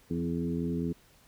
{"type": "harmonic tone with a mistuned harmonic", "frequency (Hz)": 84.8, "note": "E2", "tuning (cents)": 50, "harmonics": [1, 2, 3, 4, 5], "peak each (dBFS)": [-40, -32, -33, -38, -39], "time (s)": [0.1, 0.93], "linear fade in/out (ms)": 10, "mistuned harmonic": 4, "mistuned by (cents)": -21, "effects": ["pink hiss -61 dBFS RMS until 1.27 s"]}